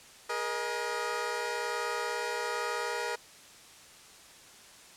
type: chord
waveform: 15% pulse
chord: Ab suspended second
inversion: none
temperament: equal with one note detuned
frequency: 415.3 / 476.2 / 622.3 Hz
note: Ab4 / Bb4 / Eb5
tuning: 0 / +37 / 0 cents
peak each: -31 / -27 / -33 dBFS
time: 0.29-3.16 s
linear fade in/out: 10 ms
effects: white hiss -53 dBFS RMS until 4.96 s + low-pass 9000 Hz 12 dB/octave